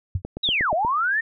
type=tone with exponential decay; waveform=sine; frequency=91.7 Hz; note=F#2; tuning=15 cents flat; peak=-17 dBFS; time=0.15-0.22 s; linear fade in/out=5 ms; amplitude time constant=15 ms
type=click train; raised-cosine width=2 ms; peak=-17 dBFS; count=6; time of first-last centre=0.25-0.849 s; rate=8.35 Hz
type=linear two-way sweep; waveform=sine; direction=down then up; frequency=3951 to 590 to 1853 Hz; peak=-19 dBFS; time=0.43-1.21 s; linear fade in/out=10 ms; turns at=0.73 s
effects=none